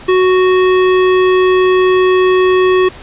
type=tone; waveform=square; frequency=370 Hz; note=F#4; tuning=in tune; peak=-8 dBFS; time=0.08-2.89 s; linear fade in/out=10 ms; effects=pink hiss -34 dBFS RMS until 3.02 s + resampled to 8000 Hz